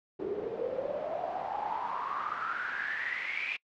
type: noise with band-pass filter sweep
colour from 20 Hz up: pink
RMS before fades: -35 dBFS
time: 0.19-3.57 s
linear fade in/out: 10 ms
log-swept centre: 380 to 2500 Hz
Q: 9.4
effects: noise-tail reverb RT60 0.1 s tail -25 dB re dry + low-pass 4000 Hz 12 dB/octave